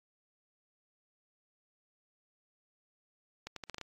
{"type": "accelerating click train", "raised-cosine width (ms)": 0.2, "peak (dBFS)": -24, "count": 7, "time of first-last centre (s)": [3.47, 3.813], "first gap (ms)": 93, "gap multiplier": 0.8, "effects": ["AAC 32 kbps"]}